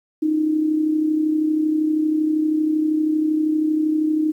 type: tone with amplitude modulation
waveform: sine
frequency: 309.8 Hz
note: D#4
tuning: 7 cents flat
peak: -14 dBFS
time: 0.22-4.32 s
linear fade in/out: 10 ms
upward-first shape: sine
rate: 32.7 Hz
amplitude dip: 50%
effects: 9-bit